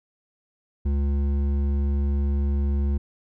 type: tone with hard clipping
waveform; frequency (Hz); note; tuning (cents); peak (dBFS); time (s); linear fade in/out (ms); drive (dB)
sine; 70.5; C#2; +30; -22; 0.85-2.98; 10; 9
effects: none